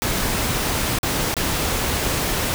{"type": "noise with dropouts", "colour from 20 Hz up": "pink", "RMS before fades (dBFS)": -22, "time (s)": [0.02, 2.54], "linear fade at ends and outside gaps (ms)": 0, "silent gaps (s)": [[0.987, 1.031], [1.341, 1.367]], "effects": []}